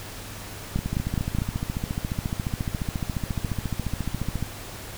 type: two click trains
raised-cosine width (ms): 5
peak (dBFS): -11 / -14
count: 4 / 53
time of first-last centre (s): 0.76-1.386 / 0.79-4.426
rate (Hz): 4.79 / 14.3
effects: added 101 Hz sine -43 dBFS peak until 4.97 s + pink hiss -39 dBFS RMS until 4.97 s